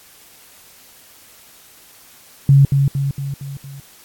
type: tone with echo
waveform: sine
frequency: 138.59 Hz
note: C#3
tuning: in tune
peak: -6 dBFS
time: 2.49-2.65 s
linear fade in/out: 2 ms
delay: 230 ms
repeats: 5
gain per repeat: -5 dB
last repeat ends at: 3.8 s
effects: white hiss -46 dBFS RMS until 4.04 s + AAC 64 kbps